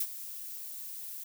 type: noise with ADSR envelope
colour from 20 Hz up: violet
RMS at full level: -29 dBFS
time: 0-1.24 s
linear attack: 7 ms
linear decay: 53 ms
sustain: -13 dB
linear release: 8 ms
effects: none